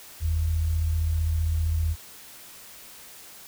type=tone pair together; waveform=sine; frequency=45.24 / 80.7 Hz; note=F#1 / E2; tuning=-38 / -36 cents; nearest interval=minor seventh; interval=1002 cents; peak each=-31 / -22 dBFS; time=0.2-1.96 s; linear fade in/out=50 ms; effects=white hiss -46 dBFS RMS until 3.47 s